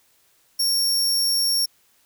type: tone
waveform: sawtooth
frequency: 5510 Hz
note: F8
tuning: 24 cents flat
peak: -16 dBFS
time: 0.59-1.66 s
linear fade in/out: 10 ms
effects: white hiss -61 dBFS RMS until 2.05 s